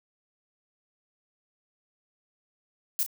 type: noise with echo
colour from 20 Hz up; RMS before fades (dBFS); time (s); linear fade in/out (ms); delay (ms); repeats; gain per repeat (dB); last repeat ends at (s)
violet; -26; 2.99-3.03; 0; 33; 1; -10; 3.063
effects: none